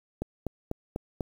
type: click train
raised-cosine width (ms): 2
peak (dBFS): -17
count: 5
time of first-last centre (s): 0.22-1.208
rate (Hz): 4.05
effects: 8-bit